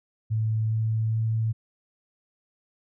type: tone with pitch steps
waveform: sine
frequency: 110 / 110.83 / 111.66 Hz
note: A2 / A2 / A2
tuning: 0 / +13 / +26 cents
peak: -22 dBFS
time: 0.3-1.53 s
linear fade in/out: 20 ms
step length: 410 ms
effects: none